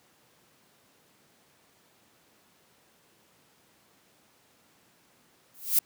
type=noise with exponential growth; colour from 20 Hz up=violet; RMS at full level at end=-18 dBFS; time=5.54-5.79 s; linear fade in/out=5 ms; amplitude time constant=54 ms; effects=pink hiss -63 dBFS RMS until 5.85 s + high-pass 150 Hz 12 dB/octave